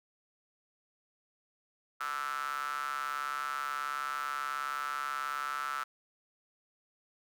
square tone with high-pass filter, 69.3 Hz, C#2, in tune, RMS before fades -36 dBFS, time 2-5.84 s, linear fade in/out 10 ms, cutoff 1300 Hz, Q 9.2, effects none

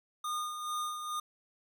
square tone with tremolo, 1221 Hz, D#6, 33 cents flat, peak -33 dBFS, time 0.24-1.2 s, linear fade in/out 5 ms, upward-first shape sine, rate 2.3 Hz, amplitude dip 50%, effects none

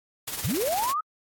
white noise with tremolo, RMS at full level -30 dBFS, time 0.27-0.93 s, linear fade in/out 10 ms, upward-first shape triangle, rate 18 Hz, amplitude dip 60%
sine linear sweep, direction up, 73.42 to 1300 Hz, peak -24 dBFS, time 0.44-1.01 s, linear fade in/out 10 ms
effects AAC 64 kbps

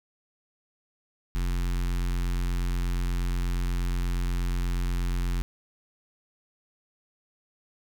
square tone with notch filter, 44.18 Hz, F1, 21 cents sharp, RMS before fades -27 dBFS, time 1.35-5.42 s, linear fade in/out 0 ms, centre 580 Hz, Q 0.79, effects none

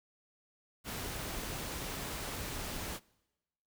pink noise, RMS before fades -40 dBFS, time 0.84-3 s, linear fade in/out 50 ms, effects noise-tail reverb RT60 1.0 s tail -24 dB re dry

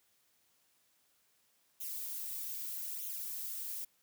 violet noise with flanger, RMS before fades -41 dBFS, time 1.8-3.85 s, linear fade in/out 10 ms, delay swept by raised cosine 0.3 to 5.2 ms, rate 0.8 Hz, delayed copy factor +0.8, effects white hiss -73 dBFS RMS until 4.02 s + high-pass 60 Hz 12 dB/octave

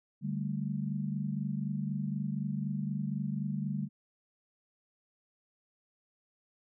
sine chord, D suspended fourth, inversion none, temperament equal, 146.83 / 196 / 220 Hz, D3 / G3 / A3, 0 / 0 / 0 cents, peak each -35 / -35 / -38 dBFS, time 0.21-3.89 s, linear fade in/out 50 ms, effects none

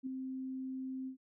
sine tone with ADSR envelope, 261.6 Hz, C4, in tune, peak -34 dBFS, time 0.03-1.17 s, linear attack 35 ms, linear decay 4 ms, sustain -4 dB, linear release 99 ms, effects none

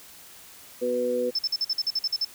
harmonic tone, 123.47 Hz, B2, in tune, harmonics 2 / 3 / 4, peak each -32 / -32 / -24 dBFS, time 0.81-1.31 s, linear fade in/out 20 ms
sine tone bursts, 5274 Hz, E8, in tune, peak -22 dBFS, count 11, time 1.35-2.249 s, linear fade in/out 5 ms, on 39 ms, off 47 ms
effects white hiss -48 dBFS RMS until 2.34 s

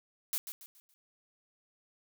blue noise with echo, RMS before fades -33 dBFS, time 0.33-0.38 s, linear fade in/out 0 ms, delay 140 ms, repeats 4, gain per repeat -9 dB, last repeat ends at 0.94 s, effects none

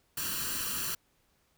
white noise with comb filter, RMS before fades -34 dBFS, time 0.17-0.95 s, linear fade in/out 5 ms, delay 0.69 ms, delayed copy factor +0.75, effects pink hiss -71 dBFS RMS until 1.57 s

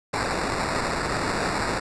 white noise with sample-and-hold, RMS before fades -26 dBFS, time 0.13-1.8 s, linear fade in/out 10 ms, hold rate 3150 Hz, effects resampled to 22050 Hz

